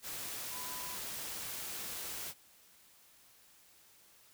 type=tone in noise; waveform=sine; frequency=1000 Hz; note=B5; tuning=21 cents sharp; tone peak=-48 dBFS; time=0.5-0.98 s; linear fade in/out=50 ms; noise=white; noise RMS=-42 dBFS; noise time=0.02-2.34 s; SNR=-9 dB; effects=white hiss -63 dBFS RMS until 4.33 s